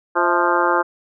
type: harmonic tone with a mistuned harmonic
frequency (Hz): 174.61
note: F3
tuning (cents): 0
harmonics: 2 / 3 / 4 / 5 / 6 / 7 / 8 / 9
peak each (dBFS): -22 / -23 / -26 / -21 / -22 / -22 / -23 / -26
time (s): 0.15-0.83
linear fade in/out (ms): 20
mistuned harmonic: 4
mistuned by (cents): -90
effects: none